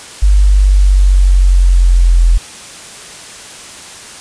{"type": "linear sweep", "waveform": "sine", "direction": "down", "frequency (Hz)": [50.3, 42.28], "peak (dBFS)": -4, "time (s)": [0.22, 2.38], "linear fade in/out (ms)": 10, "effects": ["white hiss -31 dBFS RMS until 4.2 s", "resampled to 22050 Hz"]}